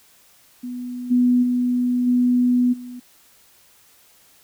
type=tone with level steps; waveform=sine; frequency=246.9 Hz; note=B3; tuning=in tune; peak=-27 / -13 / -17 / -14 / -32 dBFS; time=0.63-3 s; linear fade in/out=10 ms; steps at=1.1 / 1.42 / 2.06 / 2.72 s; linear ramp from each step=20 ms; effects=white hiss -54 dBFS RMS until 4.43 s